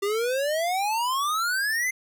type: exponential sweep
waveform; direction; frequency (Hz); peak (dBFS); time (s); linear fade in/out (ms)
square; up; 392 to 2093; -24; 0.02-1.91; 10
effects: none